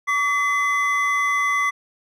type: tone pair together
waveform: triangle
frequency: 1140 / 2031 Hz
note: C#6 / B6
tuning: +48 / +48 cents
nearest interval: minor seventh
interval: 1000 cents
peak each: -19 dBFS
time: 0.07-1.71 s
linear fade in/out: 20 ms
effects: none